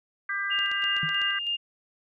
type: harmonic tone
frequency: 397.8 Hz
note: G4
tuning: 25 cents sharp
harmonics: 3 / 4 / 5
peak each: -35 / -29 / -32 dBFS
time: 0.29-1.39 s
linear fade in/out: 5 ms
type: tone with tremolo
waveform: sine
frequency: 2816 Hz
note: F7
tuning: 14 cents sharp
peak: -25 dBFS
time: 0.5-1.57 s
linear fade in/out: 20 ms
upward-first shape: square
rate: 3.1 Hz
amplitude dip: 40%
type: click train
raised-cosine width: 0.2 ms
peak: -23 dBFS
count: 6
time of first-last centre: 0.59-1.217 s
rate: 7.98 Hz
type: tone with exponential decay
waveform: sine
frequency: 155.56 Hz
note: D#3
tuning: in tune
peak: -27 dBFS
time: 1.03-1.17 s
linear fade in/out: 2 ms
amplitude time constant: 29 ms
effects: none